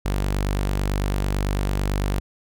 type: tone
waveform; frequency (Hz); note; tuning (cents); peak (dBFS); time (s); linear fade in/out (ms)
sawtooth; 49; G1; 0; -17; 0.05-2.2; 10
effects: none